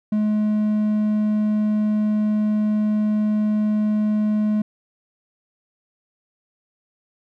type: tone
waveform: triangle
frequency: 212.2 Hz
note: G#3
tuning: 38 cents sharp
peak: -15 dBFS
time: 0.12-4.62 s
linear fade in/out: 5 ms
effects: none